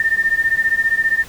sine beating tone pair, 1799 / 1814 Hz, A6 / A#6, +38 / -48 cents, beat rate 15 Hz, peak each -17 dBFS, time 0-1.24 s, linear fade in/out 2 ms, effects pink hiss -39 dBFS RMS until 1.28 s

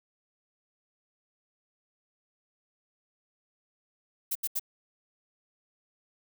violet noise bursts, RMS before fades -30 dBFS, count 3, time 4.31-4.596 s, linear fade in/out 10 ms, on 44 ms, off 77 ms, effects none

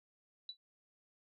sine tone with exponential decay, 3951 Hz, B7, in tune, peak -38 dBFS, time 0.49-0.57 s, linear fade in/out 2 ms, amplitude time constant 17 ms, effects none

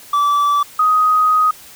triangle / sine tone pair in turn, 1158 / 1252.4 Hz, D6 / D#6, -25 / +11 cents, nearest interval minor second, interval 136 cents, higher second, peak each -10 dBFS, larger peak neither, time 0.13-0.63 / 0.79-1.51 s, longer second, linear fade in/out 5 ms, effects white hiss -40 dBFS RMS until 1.75 s

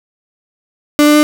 35% pulse tone with pitch steps, 295.4 / 297.6 / 299.9 Hz, D4 / D4 / D4, +10 / +23 / +36 cents, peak -4 dBFS, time 0.99-1.23 s, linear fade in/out 0 ms, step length 80 ms, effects none

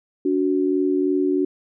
sine tone pair together, 287 / 370 Hz, D4 / F#4, -40 / 0 cents, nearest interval major third, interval 440 cents, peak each -20 dBFS, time 0.25-1.45 s, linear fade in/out 5 ms, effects none

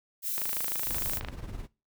violet noise, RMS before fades -32 dBFS, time 0.22-1.21 s, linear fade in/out 50 ms
click train, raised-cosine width 0.3 ms, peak -20 dBFS, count 25, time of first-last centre 0.38-1.286 s, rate 26.5 Hz
brown noise with tremolo, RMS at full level -36 dBFS, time 0.85-1.68 s, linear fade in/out 50 ms, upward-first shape triangle, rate 19 Hz, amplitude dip 70%
pink noise with exponential decay, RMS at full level -38 dBFS, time 0.95-1.04 s, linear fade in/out 2 ms, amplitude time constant 18 ms
effects noise-tail reverb RT60 0.3 s tail -22 dB re dry

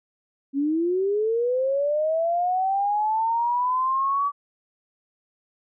sine linear sweep, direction up, 269.6 to 1150 Hz, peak -20 dBFS, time 0.53-4.32 s, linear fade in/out 50 ms, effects none

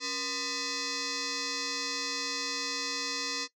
sine tone with frequency modulation, 276.8 Hz, C#4, 2 cents flat, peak -30 dBFS, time 0-3.48 s, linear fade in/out 50 ms, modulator 756 Hz, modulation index 7.8, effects noise-tail reverb RT60 0.1 s tail -19 dB re dry + tanh soft clip ceiling -26 dBFS

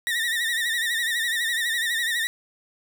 30% pulse tone with vibrato, 1860 Hz, A#6, 4 cents flat, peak -20 dBFS, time 0.07-2.27 s, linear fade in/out 0 ms, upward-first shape sine, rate 12 Hz, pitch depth 79 cents each way, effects none

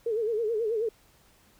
sine tone with vibrato, 444.7 Hz, A4, 18 cents sharp, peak -25 dBFS, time 0.06-0.89 s, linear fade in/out 5 ms, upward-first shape sine, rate 9.3 Hz, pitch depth 110 cents each way, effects pink hiss -61 dBFS RMS until 1.59 s

